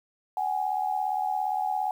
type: tone pair together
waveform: sine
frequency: 753.2 / 830.6 Hz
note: F#5 / G#5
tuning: +31 / 0 cents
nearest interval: major second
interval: 169 cents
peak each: -28 dBFS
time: 0.37-1.91 s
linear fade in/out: 2 ms
effects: 9-bit